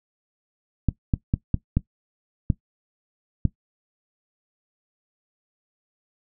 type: clicks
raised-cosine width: 5 ms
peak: -7 dBFS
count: 7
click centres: 0.887 / 1.138 / 1.339 / 1.543 / 1.77 / 2.502 / 3.453 s
effects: noise-tail reverb RT60 0.1 s tail -17 dB re dry